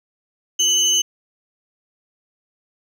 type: tone pair together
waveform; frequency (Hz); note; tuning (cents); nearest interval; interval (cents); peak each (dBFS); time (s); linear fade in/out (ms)
sine; 2976 / 6306; F#7 / G8; +9 / +9; octave + minor second; 1300; -15; 0.59-1.02; 10
effects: tanh soft clip ceiling -11 dBFS + 8-bit

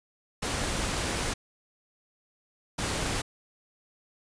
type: noise bursts at uneven times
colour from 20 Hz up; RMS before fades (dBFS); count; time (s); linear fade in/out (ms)
pink; -30; 2; 0.42-1.34 / 2.78-3.22; 10
effects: resampled to 22050 Hz

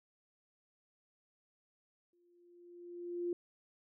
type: tone with exponential growth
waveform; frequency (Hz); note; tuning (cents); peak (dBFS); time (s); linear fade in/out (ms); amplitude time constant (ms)
sine; 349.2; F4; 0; -32; 2.13-3.33; 2; 260
effects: none

